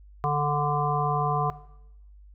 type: harmonic tone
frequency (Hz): 146.83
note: D3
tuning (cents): 0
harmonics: 1 / 3 / 5 / 7 / 8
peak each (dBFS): -27 / -32 / -27 / -29 / -31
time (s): 0.24-1.5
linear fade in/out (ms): 0
effects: noise-tail reverb RT60 0.8 s tail -17 dB re dry + added 50 Hz sine -47 dBFS peak until 2.34 s